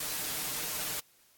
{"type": "noise with comb filter", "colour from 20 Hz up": "white", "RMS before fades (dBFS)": -35, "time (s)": [0, 1], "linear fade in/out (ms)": 5, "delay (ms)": 6.6, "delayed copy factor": 0.55, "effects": ["white hiss -64 dBFS RMS until 1.37 s", "AAC 64 kbps"]}